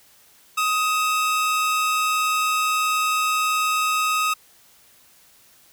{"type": "tone pair together", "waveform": "45% pulse", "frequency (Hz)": [1255.7, 2650], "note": ["D#6", "E7"], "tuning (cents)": [15, 9], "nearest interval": "octave + minor second", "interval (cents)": 1294, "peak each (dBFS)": [-20, -26], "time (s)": [0.57, 4.34], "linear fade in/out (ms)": 10, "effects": ["white hiss -54 dBFS RMS until 5.72 s"]}